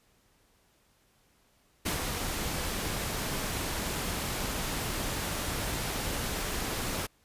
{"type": "noise with ADSR envelope", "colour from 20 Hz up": "pink", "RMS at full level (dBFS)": -29, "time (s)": [1.85, 7.07], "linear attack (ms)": 14, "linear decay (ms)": 110, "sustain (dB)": -4, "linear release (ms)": 15, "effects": ["pink hiss -67 dBFS RMS until 7.24 s", "resampled to 32000 Hz"]}